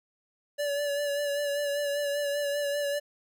square tone with vibrato, 575 Hz, D5, 37 cents flat, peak -28 dBFS, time 0.58-3 s, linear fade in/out 20 ms, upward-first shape sine, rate 5.1 Hz, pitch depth 29 cents each way, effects none

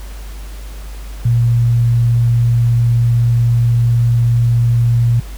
sine tone, 118.2 Hz, A#2, 24 cents sharp, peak -9 dBFS, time 1.25-5.2 s, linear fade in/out 5 ms, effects added 50 Hz sine -26 dBFS peak until 5.37 s + pink hiss -39 dBFS RMS until 5.37 s

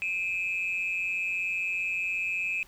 sine tone pair together, 2395 / 2578 Hz, D7 / E7, +33 / -39 cents, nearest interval minor second, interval 128 cents, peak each -31 / -28 dBFS, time 0.02-2.63 s, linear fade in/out 0 ms, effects tanh soft clip ceiling -22 dBFS + pink hiss -57 dBFS RMS until 2.67 s

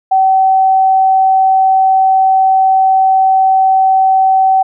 sine tone, 764 Hz, G5, 45 cents flat, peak -6 dBFS, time 0.11-4.63 s, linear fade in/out 10 ms, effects none

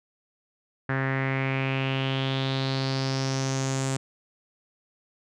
sawtooth tone with low-pass filter sweep, 133.9 Hz, C3, 40 cents sharp, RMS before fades -27 dBFS, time 0.89-3.97 s, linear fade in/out 5 ms, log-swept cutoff 1700 to 7800 Hz, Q 4.7, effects none

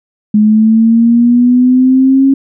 sine linear sweep, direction up, 210 to 273.1 Hz, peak -4 dBFS, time 0.34-2.34 s, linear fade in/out 5 ms, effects none

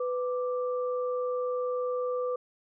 sine tone pair together, 498.1 / 1174.7 Hz, B4 / D6, +15 / 0 cents, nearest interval octave + minor third, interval 1485 cents, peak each -28 / -37 dBFS, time 0-2.36 s, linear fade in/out 5 ms, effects none

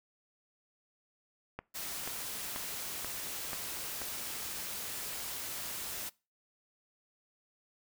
click train, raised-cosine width 0.5 ms, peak -24 dBFS, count 6, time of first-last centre 1.59-4.017 s, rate 2.06 Hz
white noise, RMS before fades -40 dBFS, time 1.74-6.1 s, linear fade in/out 20 ms
effects noise-tail reverb RT60 0.3 s tail -23 dB re dry

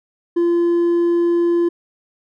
sine tone with hard clipping, 343.4 Hz, F4, 29 cents flat, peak -14 dBFS, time 0.36-1.69 s, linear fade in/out 10 ms, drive 2 dB, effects none

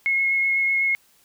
sine tone with vibrato, 2168 Hz, C#7, 39 cents flat, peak -18 dBFS, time 0.06-0.95 s, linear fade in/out 0 ms, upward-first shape sine, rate 8 Hz, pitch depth 11 cents each way, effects white hiss -59 dBFS RMS until 1.24 s

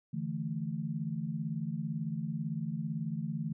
sine chord, D suspended second, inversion none, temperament equal, 146.83 / 164.81 / 220 Hz, D3 / E3 / A3, 0 / 0 / 0 cents, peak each -38 / -36 / -38 dBFS, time 0.13-3.53 s, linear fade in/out 10 ms, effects none

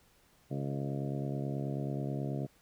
harmonic tone with a mistuned harmonic, 69.3 Hz, C#2, in tune, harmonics 2 / 3 / 4 / 5 / 6 / 7 / 8 / 9 / 10, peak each -35 / -41 / -41 / -44 / -45 / -50 / -51 / -46 / -50 dBFS, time 0.5-2.47 s, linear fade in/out 20 ms, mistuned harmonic 8, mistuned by -20 cents, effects pink hiss -66 dBFS RMS until 2.61 s

